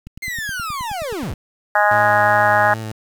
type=click train; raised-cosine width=5 ms; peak=-22 dBFS; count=13; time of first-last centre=0.07-1.337 s; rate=9.47 Hz
type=linear sweep; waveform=40% pulse; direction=down; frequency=2125 to 33.32 Hz; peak=-23 dBFS; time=0.22-1.34 s; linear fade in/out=10 ms
type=harmonic tone; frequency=207.7 Hz; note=G#3; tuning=in tune; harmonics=3 / 4 / 5 / 6 / 7 / 8 / 9; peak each=-19 / -16 / -23 / -22 / -21 / -19 / -25 dBFS; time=1.75-2.74 s; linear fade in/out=5 ms
type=tone with vibrato; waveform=sawtooth; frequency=110 Hz; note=A2; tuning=in tune; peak=-22 dBFS; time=1.91-2.92 s; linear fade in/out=5 ms; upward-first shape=square; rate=2.7 Hz; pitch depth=18 cents each way
effects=7-bit